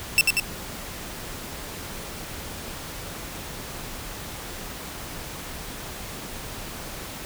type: tone with echo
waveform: sawtooth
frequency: 2677 Hz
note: E7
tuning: 26 cents sharp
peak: -10 dBFS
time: 0.18-0.21 s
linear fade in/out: 0 ms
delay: 94 ms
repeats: 2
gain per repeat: -3 dB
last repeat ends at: 0.398 s
effects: pink hiss -36 dBFS RMS until 7.25 s